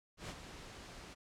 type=noise with ADSR envelope; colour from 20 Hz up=pink; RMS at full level=-43 dBFS; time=0.17-1.15 s; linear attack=120 ms; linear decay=49 ms; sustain=-8 dB; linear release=25 ms; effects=low-pass 7000 Hz 12 dB/octave